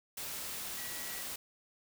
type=tone in noise; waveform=sine; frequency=1934 Hz; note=B6; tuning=37 cents flat; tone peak=-49 dBFS; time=0.77-1.22 s; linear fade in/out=5 ms; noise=white; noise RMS=-41 dBFS; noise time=0.17-1.36 s; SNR=-11 dB; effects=none